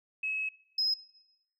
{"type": "tone pair in turn", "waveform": "sine", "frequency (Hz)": [2572, 5106], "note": ["E7", "D#8"], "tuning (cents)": [-43, 44], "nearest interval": "octave", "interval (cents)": 1187, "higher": "second", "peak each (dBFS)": [-30, -25], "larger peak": "second", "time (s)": [[0.23, 0.49], [0.78, 0.94]], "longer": "first", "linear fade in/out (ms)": 5, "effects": ["noise-tail reverb RT60 1.0 s tail -20 dB re dry", "tanh soft clip ceiling -21 dBFS"]}